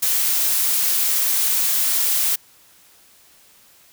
blue noise, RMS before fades -19 dBFS, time 0.02-2.36 s, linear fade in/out 10 ms, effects white hiss -52 dBFS RMS until 3.92 s

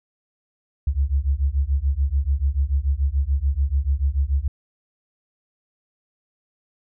sine beating tone pair, 66.1 / 73 Hz, C2 / D2, +18 / -10 cents, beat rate 6.9 Hz, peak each -21 dBFS, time 0.87-4.48 s, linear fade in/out 5 ms, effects none

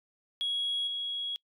sine tone with level steps, 3322 Hz, G#7, in tune, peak -27 / -31 dBFS, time 0.41-1.36 s, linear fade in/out 0 ms, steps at 0.87 s, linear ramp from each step 5 ms, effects noise-tail reverb RT60 0.1 s tail -25 dB re dry + tanh soft clip ceiling -25 dBFS

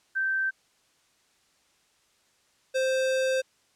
sine / square tone pair in turn, 1556 / 523.5 Hz, G6 / C5, -13 / +1 cents, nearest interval octave + perfect fifth, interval 1886 cents, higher first, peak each -24 dBFS, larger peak neither, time 0.15-0.51 / 2.74-3.42 s, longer second, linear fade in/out 20 ms, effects white hiss -66 dBFS RMS until 3.75 s + low-pass 8000 Hz 12 dB/octave

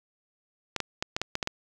clicks, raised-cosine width 0.2 ms, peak -11 dBFS, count 8, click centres 0.763 / 0.803 / 1.025 / 1.165 / 1.216 / 1.354 / 1.428 / 1.474 s, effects 8-bit

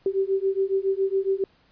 sine beating tone pair, 383.8 / 391 Hz, G4 / G4, -37 / -4 cents, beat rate 7.2 Hz, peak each -24 / -24 dBFS, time 0.06-1.44 s, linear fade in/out 2 ms, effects pink hiss -61 dBFS RMS until 1.71 s + resampled to 11025 Hz

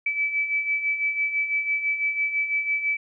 sine beating tone pair, 2300 / 2306 Hz, D7 / D7, -37 / -32 cents, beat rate 6 Hz, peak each -30 / -23 dBFS, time 0.06-2.97 s, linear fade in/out 5 ms, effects none

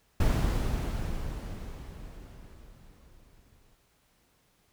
brown noise with exponential decay, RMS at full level -23 dBFS, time 0.2-3.75 s, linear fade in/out 5 ms, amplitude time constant 770 ms, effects pink hiss -68 dBFS RMS until 4.72 s

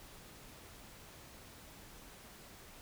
silence, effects pink hiss -55 dBFS RMS until 2.81 s

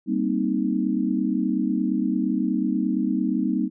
sine chord, C minor seventh, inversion second, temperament equal, 196 / 233.1 / 261.6 / 311.1 Hz, G3 / Bb3 / C4 / Eb4, 0 / 0 / 0 / 0 cents, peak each -26 dBFS, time 0.06-3.7 s, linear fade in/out 50 ms, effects none

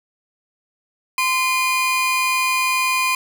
40% pulse tone pair together, 1033 / 2434 Hz, C6 / D#7, -22 / -39 cents, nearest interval octave + minor third, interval 1483 cents, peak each -19 dBFS, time 1.18-3.15 s, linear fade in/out 2 ms, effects none

